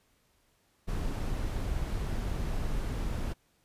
brown noise, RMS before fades -32 dBFS, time 0.87-3.34 s, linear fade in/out 20 ms, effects pink hiss -70 dBFS RMS until 3.64 s + resampled to 32000 Hz

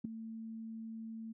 sine tone with ADSR envelope, 224 Hz, A3, 31 cents sharp, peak -30 dBFS, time 0.04-1.33 s, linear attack 10 ms, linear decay 4 ms, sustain -12 dB, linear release 16 ms, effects none

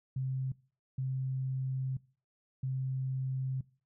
sine tone bursts at uneven times, 131.5 Hz, C3, 9 cents sharp, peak -31 dBFS, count 3, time 0.16-0.52 / 0.98-1.97 / 2.63-3.61 s, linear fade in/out 5 ms, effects noise-tail reverb RT60 0.4 s tail -22 dB re dry

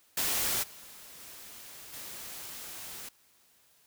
white noise with level steps, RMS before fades -30 / -50 / -48 / -43 dBFS, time 0.17-3.09 s, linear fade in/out 5 ms, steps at 0.62 / 1.19 / 1.92 s, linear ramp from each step 20 ms, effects white hiss -65 dBFS RMS until 3.86 s

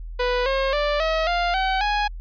sawtooth tone with pitch steps, 493.9 / 538.6 / 587.3 / 640.5 / 698.5 / 761.7 / 830.6 Hz, B4 / C#5 / D5 / E5 / F5 / G5 / G#5, 0 / -50 / 0 / -50 / 0 / -50 / 0 cents, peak -16 dBFS, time 0.19-2.08 s, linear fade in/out 10 ms, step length 270 ms, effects added 41 Hz sine -31 dBFS peak until 2.2 s + resampled to 11025 Hz

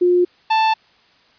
sine / 45% pulse tone pair in turn, 356.1 / 882.4 Hz, F4 / A5, +34 / +5 cents, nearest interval octave + major third, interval 1571 cents, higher second, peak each -11 / -13 dBFS, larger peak first, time 0.01-0.25 / 0.5-0.74 s, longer neither, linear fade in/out 10 ms, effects white hiss -54 dBFS RMS until 1.38 s + resampled to 11025 Hz

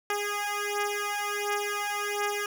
10% pulse beating tone pair, 410.5 / 411.9 Hz, G#4 / G#4, -20 / -14 cents, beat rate 1.4 Hz, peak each -23 dBFS, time 0.1-2.46 s, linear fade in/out 2 ms, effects none

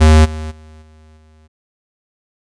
square tone with level steps, 78 Hz, D#2, 5 cents sharp, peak -5 / -23 / -38 / -43 / -46 dBFS, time 0-1.48 s, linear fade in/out 20 ms, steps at 0.24 / 0.5 / 0.81 / 1.16 s, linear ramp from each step 20 ms, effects resampled to 22050 Hz

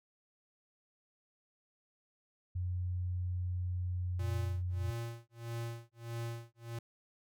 sine tone, 90 Hz, F#2, 47 cents flat, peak -33 dBFS, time 2.55-4.91 s, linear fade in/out 10 ms
square tone with tremolo, 116.54 Hz, A#2, in tune, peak -37 dBFS, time 4.19-6.79 s, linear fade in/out 5 ms, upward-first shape sine, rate 1.6 Hz, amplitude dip 100%
effects none

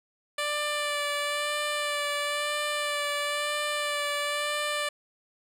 10% pulse tone with vibrato, 587 Hz, D5, 1 cent flat, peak -19 dBFS, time 0.38-4.89 s, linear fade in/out 5 ms, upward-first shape sine, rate 1 Hz, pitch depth 18 cents each way, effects low-pass 12000 Hz 12 dB/octave

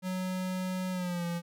square tone with pitch glide, 185 to 171.62 Hz, F#3 to F3, 0 to -30 cents, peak -32 dBFS, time 0.02-1.42 s, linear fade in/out 50 ms, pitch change -130 cents, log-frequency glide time 0.91-1.25 s, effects none

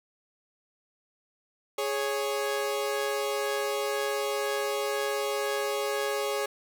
sawtooth tone pair together, 415 / 554 Hz, G#4 / C#5, -1 / -1 cents, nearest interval perfect fourth, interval 500 cents, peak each -26 / -27 dBFS, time 1.78-6.46 s, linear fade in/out 5 ms, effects none

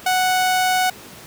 sawtooth tone, 740 Hz, F#5, in tune, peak -12 dBFS, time 0.06-0.9 s, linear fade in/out 5 ms, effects pink hiss -40 dBFS RMS until 1.26 s + high-pass 100 Hz 12 dB/octave

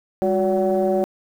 sine tone cluster, 201.1 / 366.3 / 571 / 753 Hz, G3 / F#4 / D5 / F#5, +44 / -17 / -49 / +30 cents, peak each -23 / -20 / -20 / -25 dBFS, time 0.22-1.04 s, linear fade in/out 0 ms, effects tanh soft clip ceiling -9 dBFS + 8-bit

